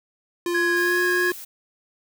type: tone with pitch glide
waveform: square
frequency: 348 to 357.4 Hz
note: F4 to F4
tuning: -6 to +40 cents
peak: -23 dBFS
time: 0.46-1.32 s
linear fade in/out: 2 ms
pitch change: +46 cents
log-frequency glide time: 0.71-1.03 s
type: tone with vibrato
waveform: triangle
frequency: 1661.2 Hz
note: G#6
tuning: in tune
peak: -19 dBFS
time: 0.54-1.31 s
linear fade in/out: 10 ms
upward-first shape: sine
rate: 3 Hz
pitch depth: 11 cents each way
type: noise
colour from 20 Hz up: blue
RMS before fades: -38 dBFS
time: 0.76-1.45 s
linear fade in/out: 10 ms
effects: none

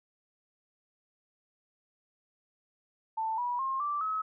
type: tone with pitch steps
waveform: sine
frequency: 887 / 972.9 / 1067.1 / 1170.4 / 1283.7 Hz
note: A5 / B5 / C6 / D6 / E6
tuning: +14 / -26 / +34 / -6 / -46 cents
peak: -29 dBFS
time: 3.17-4.22 s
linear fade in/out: 10 ms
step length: 210 ms
effects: none

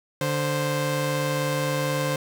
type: tone pair together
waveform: sawtooth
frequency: 146.83 / 523.2 Hz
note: D3 / C5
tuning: 0 / 0 cents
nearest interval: octave + minor seventh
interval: 2200 cents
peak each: -22 dBFS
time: 0.21-2.16 s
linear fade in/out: 2 ms
effects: none

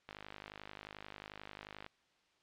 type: click train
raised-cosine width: 0.3 ms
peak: -30 dBFS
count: 92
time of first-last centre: 0.09-1.864 s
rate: 51.3 Hz
effects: white hiss -73 dBFS RMS until 2.42 s + low-pass 4000 Hz 12 dB/octave

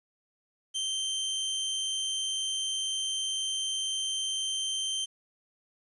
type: tone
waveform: sawtooth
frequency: 3129 Hz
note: G7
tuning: 4 cents flat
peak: -26 dBFS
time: 0.74-5.06 s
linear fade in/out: 20 ms
effects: resampled to 24000 Hz + 10-bit

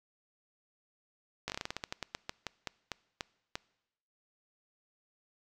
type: slowing click train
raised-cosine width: 0.2 ms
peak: -18 dBFS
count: 19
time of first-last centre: 1.48-3.555 s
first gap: 18 ms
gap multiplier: 1.19
effects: noise-tail reverb RT60 0.9 s tail -23 dB re dry

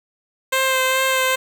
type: tone with vibrato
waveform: 10% pulse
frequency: 523.3 Hz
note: C5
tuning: in tune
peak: -8 dBFS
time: 0.52-1.36 s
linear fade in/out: 10 ms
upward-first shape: sine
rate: 2.4 Hz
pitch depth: 16 cents each way
effects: 7-bit

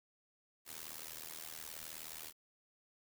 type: noise with amplitude modulation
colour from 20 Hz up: white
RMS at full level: -44 dBFS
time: 0.65-2.33 s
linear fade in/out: 50 ms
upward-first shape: sine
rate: 79.1 Hz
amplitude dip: 95%
effects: none

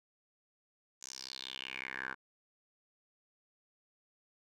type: tone with band-pass filter sweep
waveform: 10% pulse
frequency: 65.41 Hz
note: C2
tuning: in tune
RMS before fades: -44 dBFS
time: 1.01-2.15 s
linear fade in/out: 20 ms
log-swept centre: 6800 to 1400 Hz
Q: 5.3
effects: none

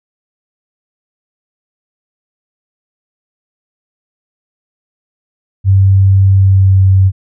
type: tone with pitch glide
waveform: sine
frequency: 96.8 to 95.47 Hz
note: G2 to G2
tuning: -21 to -45 cents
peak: -4 dBFS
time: 5.64-7.12 s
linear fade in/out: 50 ms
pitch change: -24 cents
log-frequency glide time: 6.34-6.82 s
effects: none

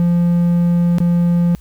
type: tone with dropouts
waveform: triangle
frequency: 173 Hz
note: F3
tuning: 16 cents flat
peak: -9 dBFS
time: 0-1.55 s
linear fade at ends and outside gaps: 0 ms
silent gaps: 0.984-1.003 s
effects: added 60 Hz sine -38 dBFS peak until 1.6 s + white hiss -53 dBFS RMS until 1.6 s

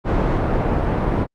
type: low-pass noise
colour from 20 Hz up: pink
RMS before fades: -19 dBFS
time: 0.04-1.27 s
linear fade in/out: 50 ms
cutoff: 1000 Hz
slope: 12 dB/octave
effects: Opus 48 kbps

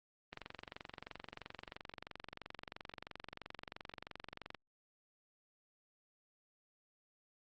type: click train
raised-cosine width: 0.3 ms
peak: -29 dBFS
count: 98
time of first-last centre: 0.33-4.547 s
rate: 23 Hz
effects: Opus 24 kbps

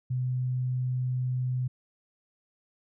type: tone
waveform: sine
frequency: 126.8 Hz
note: B2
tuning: 46 cents sharp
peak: -26 dBFS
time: 0.1-1.68 s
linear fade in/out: 10 ms
effects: none

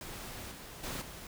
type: noise with level steps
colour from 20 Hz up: pink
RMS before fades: -44 / -48 / -39 / -47 dBFS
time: 0.01-1.27 s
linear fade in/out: 2 ms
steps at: 0.51 / 0.83 / 1.01 s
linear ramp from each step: 10 ms
effects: none

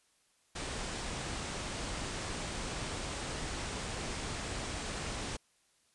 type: low-pass noise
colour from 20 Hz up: pink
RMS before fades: -39 dBFS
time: 0.55-5.37 s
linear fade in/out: 10 ms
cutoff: 9500 Hz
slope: 96 dB/octave
effects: white hiss -71 dBFS RMS until 5.94 s + resampled to 24000 Hz

